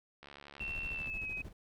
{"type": "click train", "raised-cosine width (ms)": 0.3, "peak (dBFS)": -34, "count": 61, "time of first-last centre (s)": [0.23, 1.073], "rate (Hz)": 71.2}
{"type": "noise with tremolo", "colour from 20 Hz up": "brown", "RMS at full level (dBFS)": -44, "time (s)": [0.6, 1.53], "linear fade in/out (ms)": 10, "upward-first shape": "square", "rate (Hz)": 13, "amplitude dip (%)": 65}
{"type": "tone with pitch glide", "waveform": "sine", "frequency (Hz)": [2700, 2534], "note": ["E7", "D#7"], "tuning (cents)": [41, 31], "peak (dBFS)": -37, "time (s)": [0.6, 1.42], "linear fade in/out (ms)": 5, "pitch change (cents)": -110, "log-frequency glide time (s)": [0.9, 1.3]}
{"effects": []}